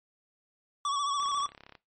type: tone with vibrato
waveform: square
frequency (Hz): 1134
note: C#6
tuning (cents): +39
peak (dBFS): -28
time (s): 0.85-1.46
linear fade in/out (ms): 2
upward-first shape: sine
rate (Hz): 14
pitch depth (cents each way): 50
type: click train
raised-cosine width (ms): 0.3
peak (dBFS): -32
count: 20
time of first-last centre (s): 1.2-1.752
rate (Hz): 34.4
effects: noise-tail reverb RT60 0.2 s tail -19 dB re dry + MP3 32 kbps